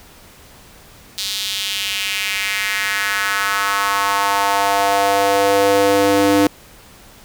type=tone with high-pass filter sweep; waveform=square; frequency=99.6 Hz; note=G2; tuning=28 cents sharp; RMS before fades=-17 dBFS; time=1.18-6.47 s; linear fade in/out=0 ms; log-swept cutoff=4000 to 340 Hz; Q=2.6; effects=pink hiss -44 dBFS RMS until 7.24 s